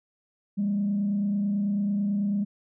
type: tone with frequency modulation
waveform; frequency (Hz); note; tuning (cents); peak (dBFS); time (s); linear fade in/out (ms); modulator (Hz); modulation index
sine; 202.3; G#3; -45; -22; 0.57-2.45; 20; 29.1; 0.35
effects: tanh soft clip ceiling -19 dBFS